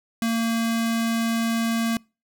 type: tone with notch filter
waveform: square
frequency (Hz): 228.5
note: A#3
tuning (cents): -34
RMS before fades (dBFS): -23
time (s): 0.22-1.97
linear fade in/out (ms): 2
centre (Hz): 470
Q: 0.74
effects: noise-tail reverb RT60 0.3 s tail -26 dB re dry